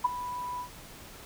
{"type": "tone with ADSR envelope", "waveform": "sine", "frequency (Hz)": 987.8, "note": "B5", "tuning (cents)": 0, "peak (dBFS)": -18, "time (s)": [0.04, 0.69], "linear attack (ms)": 11, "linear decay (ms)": 19, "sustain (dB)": -15, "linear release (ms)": 89, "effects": ["pink hiss -48 dBFS RMS until 1.25 s"]}